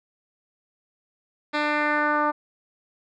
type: tone with low-pass filter sweep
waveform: 10% pulse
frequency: 298.1 Hz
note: D4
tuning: 26 cents sharp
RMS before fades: -23 dBFS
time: 1.53-2.32 s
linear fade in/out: 20 ms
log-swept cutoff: 3300 to 1100 Hz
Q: 2.3
effects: none